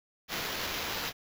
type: noise with sample-and-hold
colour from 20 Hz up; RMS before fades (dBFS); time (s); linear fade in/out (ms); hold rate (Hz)
blue; -35; 0.28-1.13; 50; 8820
effects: none